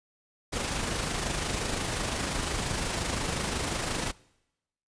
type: noise with amplitude modulation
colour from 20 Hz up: pink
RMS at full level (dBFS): -29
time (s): 0.52-4.12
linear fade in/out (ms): 20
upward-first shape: sine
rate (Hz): 25.7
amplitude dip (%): 40
effects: noise-tail reverb RT60 0.9 s tail -23 dB re dry + resampled to 22050 Hz